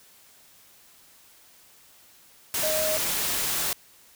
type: tone in noise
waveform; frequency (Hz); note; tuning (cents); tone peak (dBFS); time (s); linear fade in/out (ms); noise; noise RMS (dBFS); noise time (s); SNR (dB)
sine; 622.3; D#5; 0; -26; 2.63-2.97; 2; white; -27; 2.54-3.73; -2
effects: white hiss -55 dBFS RMS until 4.15 s